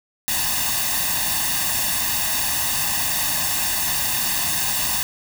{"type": "noise with comb filter", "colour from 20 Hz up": "white", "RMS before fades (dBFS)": -22, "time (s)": [0.28, 5.03], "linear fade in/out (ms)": 0, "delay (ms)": 1.1, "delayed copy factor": 0.85, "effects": []}